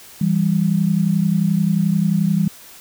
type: tone pair together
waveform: sine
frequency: 165.91 / 197.3 Hz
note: E3 / G3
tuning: +11 / +11 cents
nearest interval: minor third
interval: 300 cents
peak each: -17 dBFS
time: 0.21-2.48 s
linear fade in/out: 5 ms
effects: white hiss -42 dBFS RMS until 2.8 s